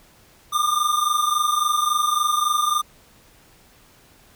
square tone pair together, 1191.4 / 1215 Hz, D6 / D#6, +24 / -42 cents, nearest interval unison, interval 34 cents, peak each -22 dBFS, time 0.52-2.82 s, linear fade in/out 20 ms, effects pink hiss -53 dBFS RMS until 4.35 s

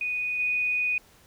sine tone with level steps, 2479 Hz, D#7, 7 cents flat, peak -26 / -23 dBFS, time 0.01-0.98 s, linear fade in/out 2 ms, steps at 0.39 s, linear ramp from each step 10 ms, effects pink hiss -57 dBFS RMS until 1.26 s

